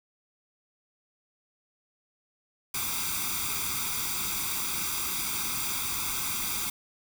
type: noise with comb filter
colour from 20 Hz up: white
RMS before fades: -31 dBFS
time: 2.74-6.7 s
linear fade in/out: 5 ms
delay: 0.84 ms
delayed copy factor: +1
effects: none